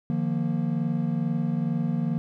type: chord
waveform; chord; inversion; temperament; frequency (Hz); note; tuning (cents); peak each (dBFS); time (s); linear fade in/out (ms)
triangle; Eb suspended second; none; equal with one note detuned; 152.36 / 174.61 / 233.1; Eb3 / F3 / Bb3; -36 / 0 / 0; -26; 0.1-2.18; 0
effects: none